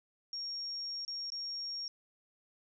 sine tone with dropouts, 5560 Hz, F8, 9 cents flat, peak -37 dBFS, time 0.33-1.88 s, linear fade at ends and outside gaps 1 ms, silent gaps 1.05-1.079 / 1.302-1.32 s, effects none

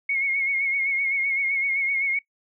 sine tone with vibrato, 2182 Hz, C#7, 28 cents flat, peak -21 dBFS, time 0.09-2.19 s, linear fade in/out 5 ms, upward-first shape sine, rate 7.8 Hz, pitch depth 46 cents each way, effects noise-tail reverb RT60 0.1 s tail -18 dB re dry

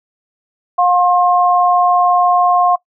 sine tone pair together, 714 / 1067.9 Hz, F5 / C6, +38 / +35 cents, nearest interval perfect fifth, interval 697 cents, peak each -11 / -13 dBFS, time 0.78-2.76 s, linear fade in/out 10 ms, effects noise-tail reverb RT60 0.1 s tail -21 dB re dry

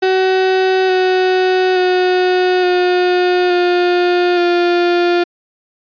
35% pulse tone with pitch steps, 376.3 / 370.9 / 365.6 / 360.3 / 355.2 / 350.1 Hz, F#4 / F#4 / F#4 / F#4 / F4 / F4, +29 / +4 / -21 / -46 / +29 / +4 cents, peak -9 dBFS, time 0.02-5.24 s, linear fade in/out 10 ms, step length 870 ms, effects resampled to 11025 Hz

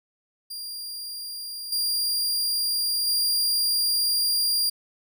sawtooth tone with level steps, 4787 Hz, D8, 32 cents sharp, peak -30 / -20 / -18 dBFS, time 0.5-4.7 s, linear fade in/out 10 ms, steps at 1.72 / 3.07 s, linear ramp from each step 5 ms, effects none

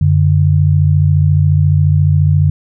sine tone pair together, 92.5 / 146.83 Hz, F#2 / D3, 0 / 0 cents, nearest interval minor sixth, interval 800 cents, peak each -10 dBFS, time 0.01-2.5 s, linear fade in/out 5 ms, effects none

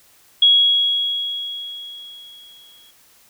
sine tone with exponential decay, 3322 Hz, G#7, in tune, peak -8 dBFS, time 0.42-2.91 s, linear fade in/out 5 ms, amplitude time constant 540 ms, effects white hiss -53 dBFS RMS until 3.29 s

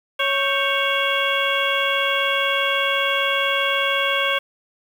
harmonic tone with a mistuned harmonic, 554 Hz, C#5, 1 cent flat, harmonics 1 / 2 / 3 / 4 / 5 / 6, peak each -25 / -25 / -25 / -25 / -25 / -25 dBFS, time 0.19-4.39 s, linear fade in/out 10 ms, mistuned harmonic 3, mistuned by -100 cents, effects 7-bit

